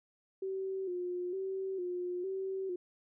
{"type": "tone with vibrato", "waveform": "sine", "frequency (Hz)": 370, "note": "F#4", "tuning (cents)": 0, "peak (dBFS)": -34, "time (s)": [0.42, 2.76], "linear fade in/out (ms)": 5, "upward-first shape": "square", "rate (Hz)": 1.1, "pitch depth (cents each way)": 60, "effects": []}